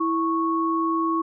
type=tone pair together; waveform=sine; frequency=328.5 / 1105 Hz; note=E4 / C#6; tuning=-6 / -6 cents; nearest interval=octave + major sixth; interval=2100 cents; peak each=-23 dBFS; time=0-1.22 s; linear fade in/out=10 ms; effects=none